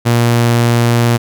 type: tone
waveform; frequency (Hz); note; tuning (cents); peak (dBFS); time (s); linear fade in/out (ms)
sawtooth; 118.4; A#2; +27; -5; 0.05-1.18; 20
effects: none